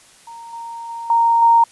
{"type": "tone with level steps", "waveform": "sine", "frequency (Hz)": 927, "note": "A#5", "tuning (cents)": -10, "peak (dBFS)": [-33, -28, -26, -11, -8], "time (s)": [0.27, 1.64], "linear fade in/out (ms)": 5, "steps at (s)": [0.53, 0.89, 1.1, 1.42], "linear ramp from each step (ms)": 2, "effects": ["white hiss -48 dBFS RMS until 1.71 s", "resampled to 24000 Hz"]}